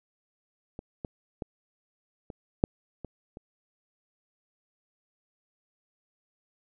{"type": "clicks", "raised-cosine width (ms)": 2, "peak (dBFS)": [-25, -21, -20, -26, -7, -24, -29], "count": 7, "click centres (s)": [0.791, 1.048, 1.422, 2.302, 2.639, 3.047, 3.371], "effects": []}